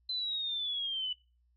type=linear sweep; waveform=sine; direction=down; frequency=4064 to 2959 Hz; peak=-32 dBFS; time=0.09-1.13 s; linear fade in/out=5 ms; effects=noise-tail reverb RT60 0.3 s tail -21 dB re dry + added 60 Hz sine -67 dBFS peak until 1.56 s